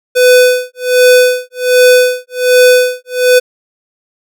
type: tone with tremolo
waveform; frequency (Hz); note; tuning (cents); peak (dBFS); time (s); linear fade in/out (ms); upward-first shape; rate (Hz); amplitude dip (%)
square; 500; B4; +21; -3; 0.15-3.4; 20; sine; 1.3; 100
effects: none